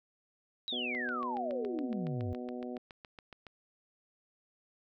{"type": "exponential sweep", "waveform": "sine", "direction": "down", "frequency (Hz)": [3950, 87.31], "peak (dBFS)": -34, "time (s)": [0.68, 2.33], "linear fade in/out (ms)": 0}
{"type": "harmonic tone", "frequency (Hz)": 123.47, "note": "B2", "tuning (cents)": 0, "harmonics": [2, 3, 4, 5, 6], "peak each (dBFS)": [-40, -44, -46, -48, -50], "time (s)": [0.72, 2.78], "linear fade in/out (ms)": 5}
{"type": "click train", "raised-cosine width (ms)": 0.3, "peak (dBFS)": -32, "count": 19, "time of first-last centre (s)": [0.95, 3.467], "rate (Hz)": 7.15}
{"effects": []}